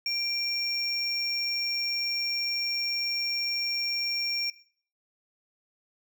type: tone pair together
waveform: triangle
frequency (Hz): 2366 / 5527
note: D7 / F8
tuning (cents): +12 / -19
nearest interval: octave + minor third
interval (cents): 1469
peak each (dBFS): -29 / -26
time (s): 0.06-4.5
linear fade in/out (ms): 2
effects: noise-tail reverb RT60 0.5 s tail -18 dB re dry + tanh soft clip ceiling -20 dBFS